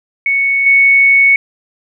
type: tone with level steps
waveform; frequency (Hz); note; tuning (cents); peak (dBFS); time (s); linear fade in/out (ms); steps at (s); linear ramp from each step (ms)
sine; 2217; C#7; 0; -10 / -5; 0.26-1.36; 2; 0.66; 5
effects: none